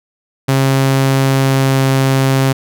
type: tone with pitch glide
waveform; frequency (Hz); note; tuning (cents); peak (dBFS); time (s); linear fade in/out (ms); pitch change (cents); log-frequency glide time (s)
sawtooth; 135 to 134.14; C#3 to C3; -45 to +43; -6; 0.48-2.53; 10; -12; 1.29-1.82
effects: none